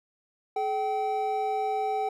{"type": "tone pair together", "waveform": "triangle", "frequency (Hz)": [426.9, 771.7], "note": ["G#4", "G5"], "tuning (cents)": [48, -27], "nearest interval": "minor seventh", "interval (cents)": 1025, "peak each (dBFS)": [-29, -25], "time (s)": [0.56, 2.09], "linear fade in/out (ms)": 5, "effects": []}